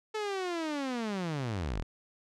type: linear sweep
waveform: sawtooth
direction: down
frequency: 437.8 to 34.06 Hz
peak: -28 dBFS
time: 0.14-1.83 s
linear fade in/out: 10 ms
effects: low-pass 6000 Hz 12 dB/octave